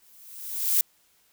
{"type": "noise with exponential growth", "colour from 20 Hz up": "violet", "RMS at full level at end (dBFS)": -19, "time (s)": [0.02, 0.81], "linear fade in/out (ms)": 2, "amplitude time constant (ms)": 170, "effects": ["white hiss -64 dBFS RMS until 1.32 s"]}